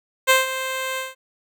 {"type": "tone with ADSR envelope", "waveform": "10% pulse", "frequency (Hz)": 523.3, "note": "C5", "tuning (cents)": 0, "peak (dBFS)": -3, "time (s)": [0.27, 1.15], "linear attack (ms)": 27, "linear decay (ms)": 160, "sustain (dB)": -13, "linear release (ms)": 170, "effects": []}